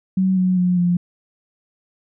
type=tone with pitch steps; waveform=sine; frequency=188.4 / 184.1 / 179.89 / 175.78 Hz; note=F#3 / F#3 / F#3 / F3; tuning=+32 / -8 / -48 / +12 cents; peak=-14 dBFS; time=0.17-0.97 s; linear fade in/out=5 ms; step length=200 ms; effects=none

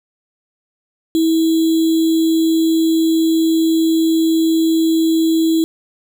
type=tone with sample-and-hold; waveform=sine; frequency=324.5 Hz; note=E4; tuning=27 cents flat; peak=-11 dBFS; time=1.15-5.64 s; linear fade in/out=0 ms; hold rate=3675 Hz; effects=none

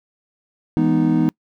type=chord; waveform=triangle; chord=E major seventh; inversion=none; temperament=equal; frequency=164.81 / 207.7 / 246.9 / 311.1 Hz; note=E3 / G#3 / B3 / D#4; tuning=0 / 0 / 0 / 0 cents; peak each=-18 / -22 / -17 / -16 dBFS; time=0.77-1.29 s; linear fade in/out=0 ms; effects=noise-tail reverb RT60 0.1 s tail -26 dB re dry

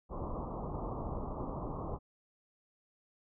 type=low-pass noise; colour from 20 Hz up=pink; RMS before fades=-39 dBFS; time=0.09-1.99 s; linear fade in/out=50 ms; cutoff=1200 Hz; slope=96 dB/octave; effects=none

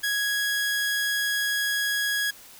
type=tone; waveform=sawtooth; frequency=1661.2 Hz; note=G#6; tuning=in tune; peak=-20 dBFS; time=0.03-2.31 s; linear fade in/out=10 ms; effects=white hiss -48 dBFS RMS until 2.59 s

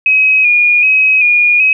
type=tone with vibrato; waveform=sine; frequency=2489 Hz; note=D#7; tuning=in tune; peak=-6 dBFS; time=0.06-1.73 s; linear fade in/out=2 ms; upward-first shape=square; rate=1.3 Hz; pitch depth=37 cents each way; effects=none

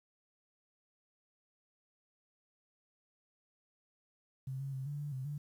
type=tone with pitch steps; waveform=sine; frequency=132.5 / 137.3 / 132.6 / 145 / 146.3 / 130.7 / 146.3 Hz; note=C3 / C#3 / C3 / D3 / D3 / C3 / D3; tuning=+22 / -16 / +23 / -22 / -6 / -1 / -6 cents; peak=-37 dBFS; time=4.47-5.38 s; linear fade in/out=5 ms; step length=130 ms; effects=11-bit

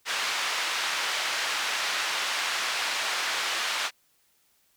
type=band-pass noise; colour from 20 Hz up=pink; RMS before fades=-29 dBFS; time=0.05-3.91 s; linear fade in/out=50 ms; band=1200 to 5100 Hz; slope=12 dB/octave; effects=white hiss -67 dBFS RMS until 4.76 s

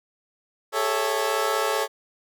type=chord; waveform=20% pulse; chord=A major seventh; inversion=third; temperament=equal with one note detuned; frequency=404.6 / 440 / 554.4 / 659.3 Hz; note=G#4 / A4 / C#5 / E5; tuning=-45 / 0 / 0 / 0 cents; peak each=-25 / -21 / -22 / -26 dBFS; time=0.72-1.88 s; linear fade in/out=50 ms; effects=none

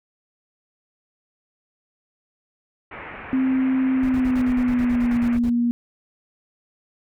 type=low-pass noise; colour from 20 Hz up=white; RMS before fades=-37 dBFS; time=2.91-5.37 s; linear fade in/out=5 ms; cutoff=2400 Hz; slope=48 dB/octave
type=tone with pitch glide; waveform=sine; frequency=261.6 to 238.5 Hz; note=C4 to A#3; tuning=0 to +40 cents; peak=-17 dBFS; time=3.33-5.71 s; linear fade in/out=0 ms; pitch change=-160 cents; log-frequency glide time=3.93-5.2 s
type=noise bursts; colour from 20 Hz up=brown; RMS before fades=-32 dBFS; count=14; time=4.03-5.497 s; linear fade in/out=2 ms; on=63 ms; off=45 ms
effects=none

